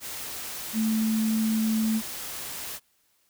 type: tone in noise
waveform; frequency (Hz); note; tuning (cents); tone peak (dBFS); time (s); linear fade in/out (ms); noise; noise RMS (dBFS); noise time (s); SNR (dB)
sine; 220.3; A3; +2; -22; 0.73-2.02; 50; white; -36; 0-2.8; +11
effects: white hiss -68 dBFS RMS until 3.29 s